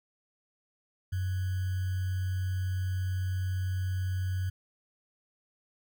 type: tone with sample-and-hold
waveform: sine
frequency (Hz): 92.9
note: F#2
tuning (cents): +7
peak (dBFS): -28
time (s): 1.12-4.5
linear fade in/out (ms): 10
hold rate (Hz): 1575
effects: none